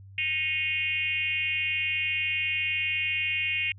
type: tone with frequency modulation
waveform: sine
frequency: 2483 Hz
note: D#7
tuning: 4 cents flat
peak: -25 dBFS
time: 0.18-3.72 s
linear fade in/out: 2 ms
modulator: 306 Hz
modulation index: 1.3
effects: added 97 Hz sine -45 dBFS peak until 3.78 s